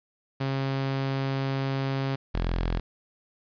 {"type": "tone pair in turn", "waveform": "sawtooth", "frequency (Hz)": [135.4, 42.75], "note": ["C#3", "F1"], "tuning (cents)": [-40, -36], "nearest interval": "octave + minor sixth", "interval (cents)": 1996, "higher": "first", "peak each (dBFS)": [-22, -21], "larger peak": "second", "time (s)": [[0.4, 2.16], [2.34, 2.8]], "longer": "first", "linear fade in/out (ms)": 10, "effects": ["resampled to 11025 Hz", "9-bit"]}